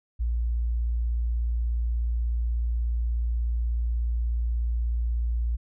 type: tone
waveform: sine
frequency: 58.27 Hz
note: A#1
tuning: in tune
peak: -23 dBFS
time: 0.19-5.57 s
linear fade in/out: 20 ms
effects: none

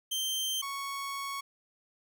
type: tone pair in turn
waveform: sawtooth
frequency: 3136 / 1108.7 Hz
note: G7 / C#6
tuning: 0 / 0 cents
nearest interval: octave + tritone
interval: 1800 cents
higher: first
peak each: -27 / -31 dBFS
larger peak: first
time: 0.11-0.62 / 0.62-1.41 s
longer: second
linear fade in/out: 10 ms
effects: none

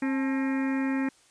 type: harmonic tone with a mistuned harmonic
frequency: 267.7 Hz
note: C4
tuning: 40 cents sharp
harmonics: 1 / 2 / 3 / 4 / 5 / 6 / 7 / 8 / 9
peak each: -25 / -40 / -40 / -45 / -45 / -42 / -39 / -45 / -44 dBFS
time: 0.02-1.09 s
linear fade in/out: 5 ms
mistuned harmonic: 3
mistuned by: +130 cents
effects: white hiss -60 dBFS RMS until 1.3 s + resampled to 22050 Hz

